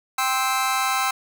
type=chord; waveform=sawtooth; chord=C major; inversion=second; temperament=just; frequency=784.9 / 1046.5 / 1308.1 Hz; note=G5 / C6 / E6; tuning=+2 / 0 / -14 cents; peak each=-21 dBFS; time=0.18-1.11 s; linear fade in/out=5 ms; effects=none